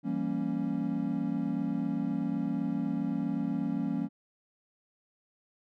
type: chord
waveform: triangle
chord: E diminished seventh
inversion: none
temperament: equal with one note detuned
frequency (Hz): 168.18 / 196 / 233.1 / 277.2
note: E3 / G3 / Bb3 / Db4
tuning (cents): +35 / 0 / 0 / 0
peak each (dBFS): -34 / -33 / -32 / -31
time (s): 0.03-4.09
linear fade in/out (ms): 50
effects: none